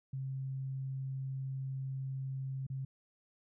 sine tone with dropouts, 133.6 Hz, C3, 36 cents sharp, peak -36 dBFS, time 0.13-2.85 s, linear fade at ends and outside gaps 5 ms, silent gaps 2.667-2.7 s, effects none

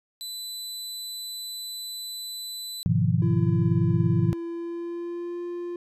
sawtooth tone, 4000 Hz, B7, 21 cents sharp, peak -30 dBFS, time 0.21-2.83 s, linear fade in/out 0 ms
sine chord, F half-diminished seventh, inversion first, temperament just, 104.77 / 125.72 / 157.15 / 174.61 Hz, Ab2 / Cb3 / Eb3 / F3, +16 / +31 / +18 / 0 cents, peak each -25 dBFS, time 2.86-4.33 s, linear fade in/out 0 ms
triangle tone with pitch glide, 337.2 to 348.9 Hz, E4 to F4, +39 to -2 cents, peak -28 dBFS, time 3.22-5.76 s, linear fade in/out 2 ms, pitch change +59 cents, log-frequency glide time 4.44-5.43 s
effects resampled to 32000 Hz

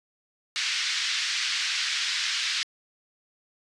white band-pass noise, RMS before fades -28 dBFS, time 0.56-2.63 s, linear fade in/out 0 ms, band 1600 to 5200 Hz, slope 24 dB/octave, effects resampled to 22050 Hz

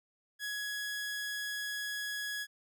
sawtooth tone, 1674 Hz, G#6, 13 cents sharp, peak -32 dBFS, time 0.39-2.47 s, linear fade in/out 50 ms, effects none

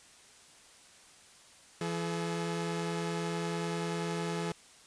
sawtooth tone pair together, 168.87 / 427.5 Hz, E3 / A4, +42 / -50 cents, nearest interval octave + major third, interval 1608 cents, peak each -30 / -33 dBFS, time 1.81-4.52 s, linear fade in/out 2 ms, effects white hiss -57 dBFS RMS until 4.86 s + resampled to 22050 Hz

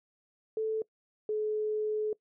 sine tone pair in turn, 438.8 / 427.8 Hz, A4 / A4, -5 / -49 cents, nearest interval unison, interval 44 cents, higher first, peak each -28 dBFS, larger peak neither, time 0.57-0.82 / 1.29-2.13 s, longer second, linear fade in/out 2 ms, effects noise-tail reverb RT60 0.1 s tail -22 dB re dry

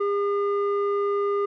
square tone with low-pass filter, 404.5 Hz, G#4, 46 cents flat, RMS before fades -24 dBFS, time 0-1.46 s, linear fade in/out 10 ms, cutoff 1100 Hz, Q 1.8, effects none

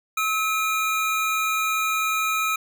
square tone pair together, 1291.6 / 2420 Hz, E6 / D#7, -36 / -49 cents, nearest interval major seventh, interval 1087 cents, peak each -24 / -26 dBFS, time 0.17-2.56 s, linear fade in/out 5 ms, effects none

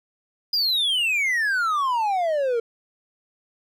triangle exponential sweep, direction down, 4978 to 451.5 Hz, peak -18 dBFS, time 0.53-2.6 s, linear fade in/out 5 ms, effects none

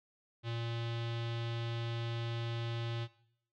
square tone with low-pass filter, 116.54 Hz, A#2, in tune, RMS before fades -38 dBFS, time 0.43-3.08 s, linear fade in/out 50 ms, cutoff 3500 Hz, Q 3, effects noise-tail reverb RT60 0.7 s tail -18 dB re dry

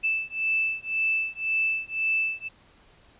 sine beating tone pair, 2637 / 2638.9 Hz, E7 / E7, 0 / +1 cents, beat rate 1.9 Hz, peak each -27 dBFS, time 0.03-2.49 s, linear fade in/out 20 ms, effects pink hiss -57 dBFS RMS until 3.19 s + resampled to 8000 Hz

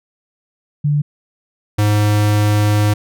sine / square tone pair in turn, 146.83 / 104.67 Hz, D3 / G#2, 0 / +14 cents, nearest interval tritone, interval 586 cents, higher first, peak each -12 dBFS, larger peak neither, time 0.84-1.02 / 1.78-2.94 s, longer second, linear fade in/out 10 ms, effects none

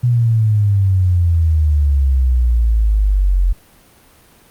sine exponential sweep, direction down, 123.6 to 43.65 Hz, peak -10 dBFS, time 0.03-3.53 s, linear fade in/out 10 ms, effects pink hiss -48 dBFS RMS until 4.5 s + Opus 32 kbps

